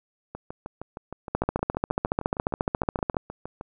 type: two click trains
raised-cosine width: 1 ms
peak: -21 / -9 dBFS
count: 22 / 27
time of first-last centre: 0.35-3.611 / 1.35-3.168 s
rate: 6.44 / 14.3 Hz
effects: none